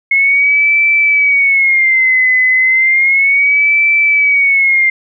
sine tone with vibrato, 2169 Hz, C#7, 38 cents flat, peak -7 dBFS, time 0.11-4.9 s, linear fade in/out 5 ms, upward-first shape sine, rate 0.33 Hz, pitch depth 120 cents each way, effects none

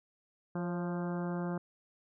harmonic tone with a mistuned harmonic, 174.61 Hz, F3, in tune, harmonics 1 / 2 / 3 / 4 / 5 / 6 / 7 / 8 / 9, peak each -34 / -40 / -44 / -46 / -48 / -50 / -51 / -52 / -53 dBFS, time 0.55-1.58 s, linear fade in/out 5 ms, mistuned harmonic 3, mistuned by +41 cents, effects none

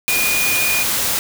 sine tone in noise, 2447 Hz, D#7, 29 cents flat, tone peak -18 dBFS, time 0.08-0.83 s, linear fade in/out 0 ms, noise white, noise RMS -19 dBFS, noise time 0.08-1.19 s, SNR -2 dB, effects none

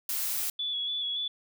blue noise, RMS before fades -31 dBFS, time 0.09-0.5 s, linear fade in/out 2 ms
sine tone with vibrato, 3411 Hz, G#7, 46 cents sharp, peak -29 dBFS, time 0.59-1.28 s, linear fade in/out 5 ms, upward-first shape square, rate 3.5 Hz, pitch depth 24 cents each way
effects none

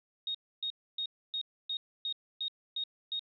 sine tone bursts, 3729 Hz, A#7, in tune, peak -32 dBFS, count 9, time 0.27-3.194 s, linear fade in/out 2 ms, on 76 ms, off 280 ms, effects none

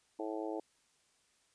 harmonic tone, 108.5 Hz, A2, 24 cents flat, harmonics 3 / 4 / 5 / 6 / 7 / 8, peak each -40 / -42 / -44 / -46 / -47 / -48 dBFS, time 0.19-0.6 s, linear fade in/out 5 ms, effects white hiss -72 dBFS RMS until 1.54 s + resampled to 22050 Hz

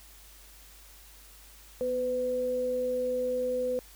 sine tone pair together, 246.9 / 503.6 Hz, B3 / B4, 0 / +34 cents, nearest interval octave, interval 1234 cents, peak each -39 / -27 dBFS, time 1.81-3.79 s, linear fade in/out 0 ms, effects added 50 Hz sine -54 dBFS peak until 3.95 s + white hiss -54 dBFS RMS until 3.95 s

